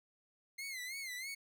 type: tone with vibrato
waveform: sawtooth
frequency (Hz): 2093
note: C7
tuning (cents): 0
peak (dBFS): -38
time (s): 0.58-1.35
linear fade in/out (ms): 10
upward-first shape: sine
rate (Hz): 3.1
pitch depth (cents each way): 110
effects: none